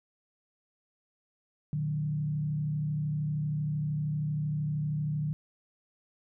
sine tone with frequency modulation, 150.4 Hz, D3, 42 cents sharp, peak -28 dBFS, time 1.73-5.33 s, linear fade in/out 0 ms, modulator 32.9 Hz, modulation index 0.53, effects none

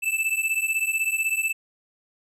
square beating tone pair, 2631 / 2647 Hz, E7 / E7, -4 / +7 cents, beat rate 16 Hz, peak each -26 dBFS, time 0.02-1.53 s, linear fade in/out 20 ms, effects resampled to 32000 Hz

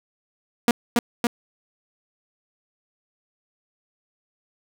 sawtooth tone with echo, 237.8 Hz, A#3, 35 cents sharp, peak -10 dBFS, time 0.68-0.71 s, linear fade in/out 2 ms, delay 280 ms, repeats 2, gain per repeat -2 dB, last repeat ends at 1.27 s, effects none

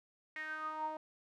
sawtooth tone with band-pass filter sweep, 311.1 Hz, D#4, in tune, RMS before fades -41 dBFS, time 0.36-0.97 s, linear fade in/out 2 ms, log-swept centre 2000 to 760 Hz, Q 9.7, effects none

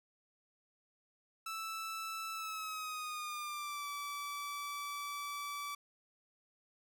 sawtooth tone with pitch glide, 1318.5 to 1154.5 Hz, E6 to D6, 0 to -30 cents, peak -36 dBFS, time 1.46-5.75 s, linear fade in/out 5 ms, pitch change -230 cents, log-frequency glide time 2.34-3.89 s, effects none

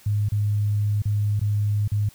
sine tone with dropouts, 103.83 Hz, G#2, in tune, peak -19 dBFS, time 0.06-2.09 s, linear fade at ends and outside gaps 5 ms, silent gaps 0.288-0.319 / 1.021-1.054 / 1.396-1.413 / 1.878-1.917 s, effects white hiss -52 dBFS RMS until 2.14 s

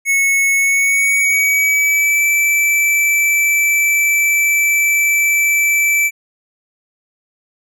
square tone with pitch glide, 2200 to 2321 Hz, C#7 to D7, -14 to -21 cents, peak -12 dBFS, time 0.05-6.11 s, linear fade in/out 50 ms, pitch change +93 cents, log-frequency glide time 0.56-2.25 s, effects none

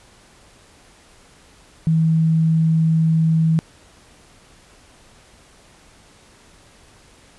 sine tone, 161.2 Hz, E3, 38 cents flat, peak -13 dBFS, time 1.87-3.59 s, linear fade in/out 0 ms, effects pink hiss -50 dBFS RMS until 7.38 s + resampled to 24000 Hz

